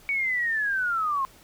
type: linear sweep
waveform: sine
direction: down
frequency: 2257 to 1048 Hz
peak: -23 dBFS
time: 0.09-1.25 s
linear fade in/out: 0 ms
effects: pink hiss -53 dBFS RMS until 1.43 s